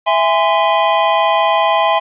square chord, E augmented, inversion none, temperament just, 659.3 / 824.1 / 1030.1 Hz, E5 / G#5 / B#5, 0 / -14 / -27 cents, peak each -16 dBFS, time 0.06-2 s, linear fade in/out 20 ms, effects resampled to 8000 Hz + 8-bit

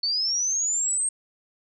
sine linear sweep, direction up, 4426 to 8500 Hz, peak -22 dBFS, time 0.03-1.09 s, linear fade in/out 5 ms, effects none

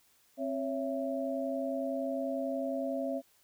sine tone cluster, 265.8 / 556 / 667 Hz, C4 / C#5 / E5, +27 / +5 / +20 cents, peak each -35 / -36 / -36 dBFS, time 0.37-3.22 s, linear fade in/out 50 ms, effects white hiss -67 dBFS RMS until 3.43 s

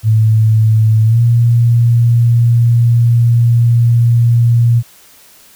sine tone with pitch glide, 110 to 117.9 Hz, A2 to A#2, 0 to +20 cents, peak -6 dBFS, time 0.03-4.83 s, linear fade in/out 50 ms, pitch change +120 cents, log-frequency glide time 1.05-1.2 s, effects white hiss -43 dBFS RMS until 5.55 s

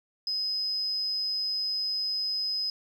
sine tone, 5050 Hz, D#8, 25 cents sharp, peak -27 dBFS, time 0.27-2.7 s, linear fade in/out 2 ms, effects 9-bit

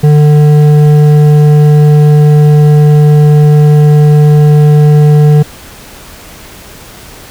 sine tone with hard clipping, 149.2 Hz, D3, 28 cents sharp, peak -3 dBFS, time 0.03-5.43 s, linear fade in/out 10 ms, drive 8 dB, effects pink hiss -31 dBFS RMS until 7.3 s

